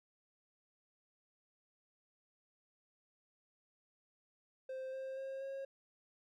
triangle tone with pitch steps, 523.3 / 529.7 / 536.2 / 542.7 Hz, C5 / C5 / C5 / C#5, 0 / +21 / +42 / -37 cents, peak -39 dBFS, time 4.69-5.65 s, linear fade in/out 5 ms, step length 240 ms, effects none

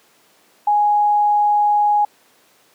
sine tone, 830.6 Hz, G#5, in tune, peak -12 dBFS, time 0.67-2.05 s, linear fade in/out 5 ms, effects pink hiss -54 dBFS RMS until 2.74 s + high-pass 300 Hz 12 dB/octave

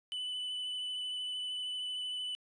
triangle tone with vibrato, 2994 Hz, F#7, 20 cents sharp, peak -34 dBFS, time 0.12-2.35 s, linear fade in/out 0 ms, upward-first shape triangle, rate 13 Hz, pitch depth 17 cents each way, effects resampled to 22050 Hz

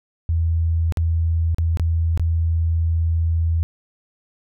sine tone with dropouts, 82.41 Hz, E2, in tune, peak -16 dBFS, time 0.29-3.63 s, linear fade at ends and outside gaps 0 ms, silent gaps 0.923-0.972 / 1.546-1.584 / 1.772-1.797 / 2.175-2.196 s, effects none

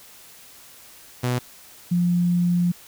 sawtooth / sine tone pair in turn, 124.1 / 175.5 Hz, B2 / F3, +9 / +9 cents, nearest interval tritone, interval 600 cents, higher second, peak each -17 dBFS, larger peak neither, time 1.23-1.39 / 1.91-2.72 s, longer second, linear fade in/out 10 ms, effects white hiss -47 dBFS RMS until 2.87 s

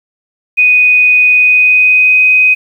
sine tone with pitch glide, 2489 to 2509 Hz, D#7 to D#7, 0 to +14 cents, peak -4 dBFS, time 0.57-2.55 s, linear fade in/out 20 ms, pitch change +14 cents, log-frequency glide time 1.32-2.22 s, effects 7-bit

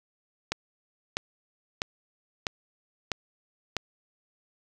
click train, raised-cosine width 0.2 ms, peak -10 dBFS, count 6, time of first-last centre 0.52-3.767 s, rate 1.54 Hz, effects none

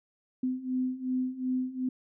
sine beating tone pair, 254.1 / 256.8 Hz, B3 / C4, +49 / -32 cents, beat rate 2.7 Hz, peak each -33 / -30 dBFS, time 0.43-1.89 s, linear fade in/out 5 ms, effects none

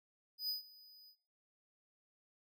square tone with ADSR envelope, 4978 Hz, D#8, in tune, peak -35 dBFS, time 0.38-1.16 s, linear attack 110 ms, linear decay 130 ms, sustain -23 dB, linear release 75 ms, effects noise-tail reverb RT60 0.7 s tail -24 dB re dry

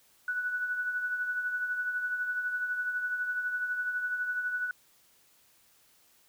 sine tone with tremolo, 1480 Hz, F#6, in tune, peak -27 dBFS, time 0.28-4.71 s, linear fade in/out 2 ms, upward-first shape triangle, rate 12 Hz, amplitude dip 55%, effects white hiss -64 dBFS RMS until 6.28 s

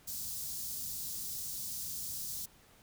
white band-stop noise, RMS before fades -40 dBFS, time 0.07-2.46 s, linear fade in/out 10 ms, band 200 to 4500 Hz, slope 24 dB/octave, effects pink hiss -62 dBFS RMS until 2.82 s

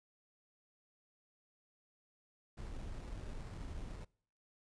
brown noise with sample-and-hold, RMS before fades -45 dBFS, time 2.57-4.05 s, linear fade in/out 10 ms, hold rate 3150 Hz, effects noise-tail reverb RT60 0.6 s tail -26 dB re dry + resampled to 22050 Hz

